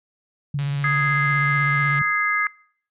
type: tone with vibrato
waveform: sine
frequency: 142.2 Hz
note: C#3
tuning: 45 cents sharp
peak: -21 dBFS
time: 0.54-2.02 s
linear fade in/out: 5 ms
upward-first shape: sine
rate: 16 Hz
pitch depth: 43 cents each way
type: click train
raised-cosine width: 0.2 ms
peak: -19 dBFS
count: 198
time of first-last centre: 0.59-1.987 s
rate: 141 Hz
type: harmonic tone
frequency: 415.3 Hz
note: G#4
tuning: in tune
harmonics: 3 / 4 / 5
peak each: -24 / -23 / -23 dBFS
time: 0.84-2.47 s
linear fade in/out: 2 ms
effects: noise-tail reverb RT60 0.6 s tail -25 dB re dry + resampled to 8000 Hz